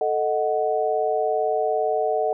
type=chord; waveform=sine; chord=D# diminished; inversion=second; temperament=equal; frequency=440 / 622.3 / 740 Hz; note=A4 / D#5 / F#5; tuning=0 / 0 / 0 cents; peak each=-24 dBFS; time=0.01-2.33 s; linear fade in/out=2 ms; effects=none